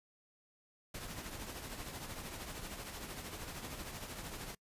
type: noise with tremolo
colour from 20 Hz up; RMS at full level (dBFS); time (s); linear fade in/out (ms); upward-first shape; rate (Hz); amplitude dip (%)
pink; -43; 0.94-4.55; 5; triangle; 13; 55
effects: noise-tail reverb RT60 0.1 s tail -25 dB re dry + resampled to 32000 Hz